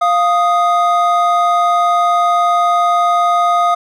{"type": "tone pair together", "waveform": "triangle", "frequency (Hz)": [698.5, 1243.7], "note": ["F5", "D#6"], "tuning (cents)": [0, -1], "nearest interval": "minor seventh", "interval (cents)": 999, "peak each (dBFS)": -11, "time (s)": [0.01, 3.75], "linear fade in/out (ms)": 10, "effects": []}